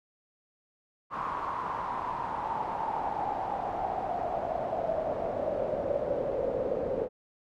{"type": "noise with band-pass filter sweep", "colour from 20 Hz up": "brown", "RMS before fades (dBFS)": -32, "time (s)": [1.1, 7.09], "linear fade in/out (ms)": 50, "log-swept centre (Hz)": [1100, 490], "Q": 7.6, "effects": []}